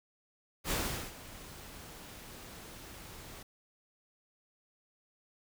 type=noise with ADSR envelope; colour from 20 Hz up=pink; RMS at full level=-32 dBFS; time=0.64-3.43 s; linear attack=67 ms; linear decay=410 ms; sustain=-17 dB; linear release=7 ms; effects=none